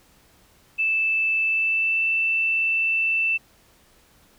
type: tone with pitch glide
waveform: sine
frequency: 2637 to 2661 Hz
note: E7 to E7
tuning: 0 to +16 cents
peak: -19 dBFS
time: 0.78-3.38 s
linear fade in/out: 20 ms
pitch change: +16 cents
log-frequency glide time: 1.45-2.05 s
effects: pink hiss -57 dBFS RMS until 4.38 s